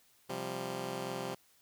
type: chord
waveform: 10% pulse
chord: C suspended fourth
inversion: none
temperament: just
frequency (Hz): 130.81 / 174.42 / 196.22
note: C3 / F3 / G3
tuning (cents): 0 / -2 / +2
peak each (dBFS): -34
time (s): 0.29-1.35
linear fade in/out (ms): 10
effects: white hiss -67 dBFS RMS until 1.61 s